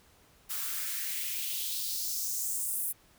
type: noise with high-pass filter sweep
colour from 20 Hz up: blue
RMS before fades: -34 dBFS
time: 0.49-2.93 s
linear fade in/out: 20 ms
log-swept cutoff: 1100 to 11000 Hz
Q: 2.4
effects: pink hiss -62 dBFS RMS until 3.18 s